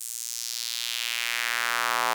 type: tone with high-pass filter sweep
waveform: square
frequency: 58.9 Hz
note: A#1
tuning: 19 cents sharp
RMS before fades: -29 dBFS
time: 0-2.14 s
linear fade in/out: 10 ms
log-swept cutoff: 8600 to 920 Hz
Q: 1.9
effects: none